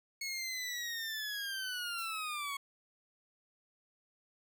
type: linear sweep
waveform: 20% pulse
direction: down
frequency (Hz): 2193 to 1100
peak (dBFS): -32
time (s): 0.21-2.57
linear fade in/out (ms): 5
type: noise with exponential decay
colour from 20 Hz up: violet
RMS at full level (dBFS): -45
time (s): 1.98-2.4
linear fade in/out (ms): 5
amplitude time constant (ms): 90
effects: none